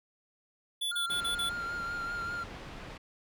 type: tone bursts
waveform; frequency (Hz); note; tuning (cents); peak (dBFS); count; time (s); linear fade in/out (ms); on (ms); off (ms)
square; 3450; A7; -35; -31; 5; 0.81-1.496; 10; 110; 34
type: tone with vibrato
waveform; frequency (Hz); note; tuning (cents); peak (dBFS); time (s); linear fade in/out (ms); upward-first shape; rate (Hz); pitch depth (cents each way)
triangle; 1396; F6; -1; -32; 0.91-2.44; 10; triangle; 5.1; 32
type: low-pass noise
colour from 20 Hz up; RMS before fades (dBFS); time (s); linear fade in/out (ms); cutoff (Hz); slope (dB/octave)
pink; -45; 1.09-2.98; 10; 3400; 12
effects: none